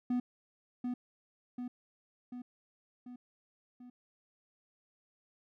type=tone with echo; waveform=triangle; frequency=246.9 Hz; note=B3; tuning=in tune; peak=-27 dBFS; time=0.1-0.2 s; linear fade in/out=5 ms; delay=740 ms; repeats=5; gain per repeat=-4 dB; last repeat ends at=3.9 s; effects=none